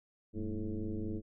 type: tone with frequency modulation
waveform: sine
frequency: 117.2 Hz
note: A#2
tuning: 10 cents sharp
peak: -34 dBFS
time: 0.33-1.22 s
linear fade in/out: 50 ms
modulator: 105 Hz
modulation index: 2.7
effects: none